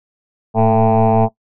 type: tone with frequency modulation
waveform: sine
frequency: 445.4 Hz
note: A4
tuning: 21 cents sharp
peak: -8 dBFS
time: 0.54-1.29 s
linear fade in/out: 50 ms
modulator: 112 Hz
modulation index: 3.7
effects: noise-tail reverb RT60 0.1 s tail -19 dB re dry + tanh soft clip ceiling -6 dBFS